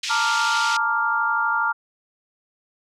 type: band-pass noise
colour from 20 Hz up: pink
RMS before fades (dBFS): -28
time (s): 0.03-0.77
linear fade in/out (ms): 5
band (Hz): 2400 to 6300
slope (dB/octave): 24
type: chord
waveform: sine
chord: Bb major seventh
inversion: third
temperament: equal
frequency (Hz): 880 / 932.3 / 1174.7 / 1396.9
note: A5 / Bb5 / D6 / F6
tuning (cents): 0 / 0 / 0 / 0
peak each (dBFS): -27 / -26 / -27 / -21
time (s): 0.09-1.73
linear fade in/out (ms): 20
effects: none